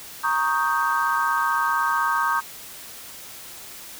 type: chord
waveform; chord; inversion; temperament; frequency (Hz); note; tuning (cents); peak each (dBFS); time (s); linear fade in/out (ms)
sine; Eb dominant seventh; second; equal; 932.3 / 1108.7 / 1244.5 / 1568; Bb5 / Db6 / Eb6 / G6; 0 / 0 / 0 / 0; -25; 0.23-2.41; 20
effects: white hiss -40 dBFS RMS until 3.99 s